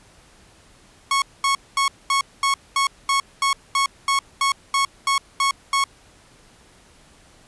sawtooth tone bursts, 1101 Hz, C#6, 12 cents flat, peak -13 dBFS, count 15, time 1.11-5.84 s, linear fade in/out 2 ms, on 110 ms, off 220 ms, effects pink hiss -52 dBFS RMS until 7.47 s + resampled to 24000 Hz

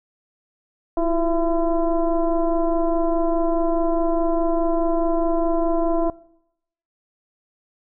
sine tone with frequency modulation, 329.6 Hz, E4, in tune, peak -17 dBFS, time 0.97-6.1 s, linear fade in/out 2 ms, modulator 342 Hz, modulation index 1.4, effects noise-tail reverb RT60 0.8 s tail -22 dB re dry

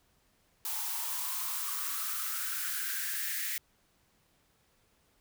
blue noise with high-pass filter sweep, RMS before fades -35 dBFS, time 0.65-3.58 s, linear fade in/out 2 ms, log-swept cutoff 840 to 1900 Hz, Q 6.8, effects pink hiss -70 dBFS RMS until 5.2 s

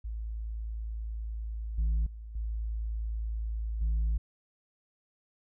sine tone with level steps, 54.9 Hz, A1, 3 cents flat, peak -33 / -22 / -40 / -30 / -23 dBFS, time 0.04-4.18 s, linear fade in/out 10 ms, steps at 1.78 / 2.06 / 2.35 / 3.81 s, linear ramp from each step 5 ms, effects tanh soft clip ceiling -24 dBFS

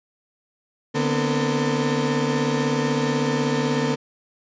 35% pulse tone cluster, 147.1 / 241.2 / 257.4 / 449.4 Hz, D3 / B3 / C4 / A4, +3 / -41 / -28 / +37 cents, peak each -24 dBFS, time 0.94-3.96 s, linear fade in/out 20 ms, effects resampled to 16000 Hz

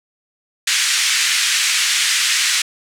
pink band-pass noise, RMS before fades -17 dBFS, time 0.67-2.62 s, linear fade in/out 5 ms, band 1800 to 8900 Hz, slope 24 dB/octave, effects none

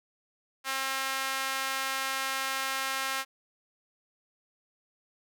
sawtooth tone with high-pass filter, 267.4 Hz, C4, 38 cents sharp, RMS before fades -32 dBFS, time 0.64-3.25 s, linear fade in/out 50 ms, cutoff 1300 Hz, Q 1.1, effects none

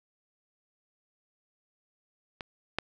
clicks, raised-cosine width 0.3 ms, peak -21 / -12 dBFS, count 2, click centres 2.408 / 2.786 s, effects none

